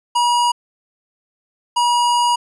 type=tone bursts at uneven times; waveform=square; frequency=961 Hz; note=B5; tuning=48 cents flat; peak=-14 dBFS; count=2; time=0.15-0.52 / 1.76-2.36 s; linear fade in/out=10 ms; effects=resampled to 24000 Hz